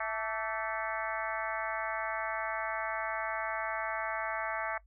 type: harmonic tone with a mistuned harmonic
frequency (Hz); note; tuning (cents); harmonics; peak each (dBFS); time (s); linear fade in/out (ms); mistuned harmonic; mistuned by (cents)
220; A3; 0; 3 / 4 / 5 / 6 / 7 / 8 / 9 / 10; -38 / -39 / -40 / -41 / -41 / -42 / -43 / -43; 0-4.78; 5; 5; +70
effects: noise-tail reverb RT60 0.1 s tail -20 dB re dry + added 50 Hz sine -58 dBFS peak until 4.86 s